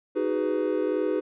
triangle chord, G# minor seventh, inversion second, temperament just, 311.5 / 373.8 / 415.3 / 498.4 Hz, D#4 / F#4 / G#4 / B4, +2 / +18 / 0 / +16 cents, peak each -27 dBFS, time 0.15-1.21 s, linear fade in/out 20 ms, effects resampled to 8000 Hz

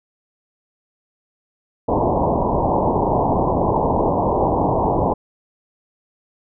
white low-pass noise, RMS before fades -18 dBFS, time 1.88-5.14 s, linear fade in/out 10 ms, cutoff 1000 Hz, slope 96 dB/octave, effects none

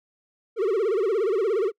triangle tone with vibrato, 415.3 Hz, G#4, in tune, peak -18 dBFS, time 0.56-1.72 s, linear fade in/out 50 ms, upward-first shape sine, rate 17 Hz, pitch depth 210 cents each way, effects noise-tail reverb RT60 0.1 s tail -26 dB re dry

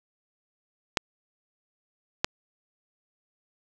clicks, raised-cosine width 0.2 ms, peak -4 dBFS, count 2, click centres 0.972 / 2.245 s, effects none

